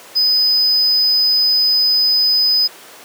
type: tone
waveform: triangle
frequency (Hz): 5010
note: D#8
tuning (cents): +11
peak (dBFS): -10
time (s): 0.15-2.68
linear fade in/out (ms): 20
effects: pink hiss -38 dBFS RMS until 3.04 s + high-pass 400 Hz 12 dB/octave